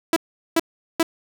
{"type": "tone bursts", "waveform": "sawtooth", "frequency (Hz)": 329.5, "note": "E4", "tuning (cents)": -1, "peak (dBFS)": -11, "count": 3, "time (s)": [0.13, 1.029], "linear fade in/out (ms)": 2, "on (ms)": 33, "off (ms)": 400, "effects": []}